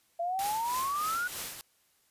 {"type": "exponential sweep", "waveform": "sine", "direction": "up", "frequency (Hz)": [670, 1480], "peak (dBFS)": -29, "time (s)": [0.19, 1.28], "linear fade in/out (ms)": 10}
{"type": "noise with tremolo", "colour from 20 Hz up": "white", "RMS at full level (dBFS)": -36, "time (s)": [0.39, 1.61], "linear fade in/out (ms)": 0, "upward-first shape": "triangle", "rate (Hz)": 3.2, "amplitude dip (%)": 65}
{"effects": ["white hiss -69 dBFS RMS until 2.1 s", "resampled to 32000 Hz"]}